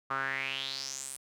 sawtooth tone with band-pass filter sweep, 135 Hz, C#3, 45 cents flat, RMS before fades -36 dBFS, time 0.1-1.17 s, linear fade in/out 10 ms, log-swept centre 1200 to 10000 Hz, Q 5.6, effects none

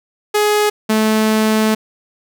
sawtooth tone pair in turn, 419 / 217.6 Hz, G#4 / A3, +15 / -19 cents, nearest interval major seventh, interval 1134 cents, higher first, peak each -8 dBFS, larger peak neither, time 0.34-0.7 / 0.89-1.75 s, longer second, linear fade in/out 10 ms, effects none

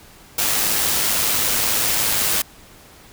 white noise with amplitude modulation, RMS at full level -18 dBFS, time 0.38-2.42 s, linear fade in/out 5 ms, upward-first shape sine, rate 105 Hz, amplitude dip 30%, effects pink hiss -46 dBFS RMS until 3.12 s

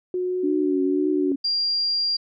sine tone with pitch glide, 363.7 to 370.1 Hz, F#4 to F#4, -30 to 0 cents, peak -22 dBFS, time 0.14-1.32 s, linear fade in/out 2 ms, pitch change +30 cents, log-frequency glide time 0.26-0.57 s
sine tone with vibrato, 290 Hz, D4, 22 cents flat, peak -21 dBFS, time 0.43-1.36 s, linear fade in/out 10 ms, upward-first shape triangle, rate 1.9 Hz, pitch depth 92 cents each way
sine tone, 4770 Hz, D8, 26 cents sharp, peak -20 dBFS, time 1.44-2.17 s, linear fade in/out 10 ms
effects none

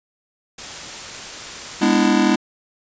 white noise, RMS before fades -32 dBFS, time 0.58-2.07 s, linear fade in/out 5 ms
square chord, E dominant seventh, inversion first, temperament just, 206 / 247.2 / 296.7 / 329.6 Hz, G#3 / B3 / D4 / E4, -14 / +2 / +18 / 0 cents, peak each -20 dBFS, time 1.81-2.36 s, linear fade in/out 10 ms
effects resampled to 16000 Hz

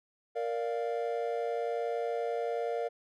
triangle chord, Bb major, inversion none, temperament equal, 466.2 / 587.3 / 698.5 Hz, Bb4 / D5 / F5, 0 / 0 / 0 cents, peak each -31 / -35 / -34 dBFS, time 0.35-2.89 s, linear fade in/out 20 ms, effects none

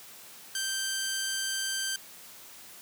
10% pulse tone, 1565 Hz, G6, 3 cents flat, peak -21 dBFS, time 0.55-1.96 s, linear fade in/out 2 ms, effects white hiss -49 dBFS RMS until 2.81 s + high-pass 100 Hz 12 dB/octave

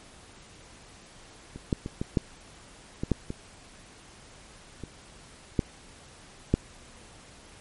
clicks, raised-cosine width 3 ms, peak -26 / -11 / -20 / -16 / -9 / -16 / -9 / -19 / -23 / -9 / -7 dBFS, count 11, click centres 1.56 / 1.728 / 1.861 / 2.015 / 2.172 / 3.035 / 3.117 / 3.304 / 4.837 / 5.592 / 6.54 s, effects pink hiss -51 dBFS RMS until 7.6 s + MP3 48 kbps

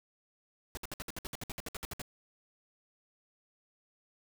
pink noise bursts, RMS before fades -40 dBFS, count 16, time 0.75-2.017 s, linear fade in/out 0 ms, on 22 ms, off 61 ms, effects none

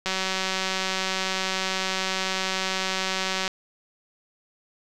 click train, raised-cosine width 0.2 ms, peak -9 dBFS, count 647, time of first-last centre 0.06-3.478 s, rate 189 Hz, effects none

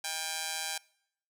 5% pulse tone with amplitude modulation, 795 Hz, G5, 24 cents sharp, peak -18 dBFS, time 0.04-0.78 s, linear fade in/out 5 ms, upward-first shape sine, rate 165 Hz, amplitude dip 80%, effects noise-tail reverb RT60 0.7 s tail -24 dB re dry

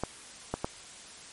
clicks, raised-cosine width 1 ms, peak -15 dBFS, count 3, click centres 0.036 / 0.54 / 0.645 s, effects white hiss -48 dBFS RMS until 1.32 s + MP3 48 kbps

